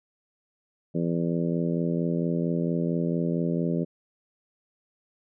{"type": "harmonic tone", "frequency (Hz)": 84.4, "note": "E2", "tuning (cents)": 41, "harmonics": [2, 3, 4, 5, 6, 7], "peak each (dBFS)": [-26, -30, -32, -34, -36, -37], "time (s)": [0.94, 3.85], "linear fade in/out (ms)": 20, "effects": []}